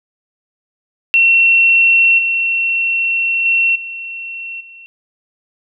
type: tone with level steps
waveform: sine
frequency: 2717 Hz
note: F7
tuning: 48 cents flat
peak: -7 / -13 / -10 / -24 / -35 dBFS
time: 1.14-4.86 s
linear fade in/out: 0 ms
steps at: 2.18 / 3.45 / 3.75 / 4.6 s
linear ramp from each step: 10 ms
effects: none